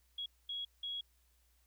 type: tone bursts at uneven times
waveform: sine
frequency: 3322 Hz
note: G#7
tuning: in tune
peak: -38 dBFS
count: 3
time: 0.18-0.26 / 0.49-0.65 / 0.83-1.01 s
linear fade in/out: 5 ms
effects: added 60 Hz sine -70 dBFS peak until 1.66 s + white hiss -75 dBFS RMS until 1.66 s